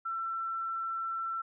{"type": "tone", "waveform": "sine", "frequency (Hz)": 1343, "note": "E6", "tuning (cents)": 32, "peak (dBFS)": -32, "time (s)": [0.05, 1.42], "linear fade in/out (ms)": 10, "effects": []}